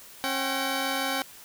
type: tone pair together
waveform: 10% pulse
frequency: 270 / 763.7 Hz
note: C#4 / G5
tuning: -45 / -45 cents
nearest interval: octave + tritone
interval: 1800 cents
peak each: -21 dBFS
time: 0.24-1.22 s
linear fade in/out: 0 ms
effects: white hiss -48 dBFS RMS until 1.44 s